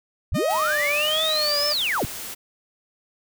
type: linear two-way sweep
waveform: sine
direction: up then down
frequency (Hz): 35.85 to 5320 to 35.85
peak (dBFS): -21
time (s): 0.32-2.05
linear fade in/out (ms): 0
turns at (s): 1.68
type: tone with vibrato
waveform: sawtooth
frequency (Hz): 607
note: D#5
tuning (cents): -43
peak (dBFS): -21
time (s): 0.34-1.74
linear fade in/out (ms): 20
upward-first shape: triangle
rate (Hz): 1.4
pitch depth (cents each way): 87
type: noise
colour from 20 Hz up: white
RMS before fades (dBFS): -34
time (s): 0.49-2.35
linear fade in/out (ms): 20
effects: none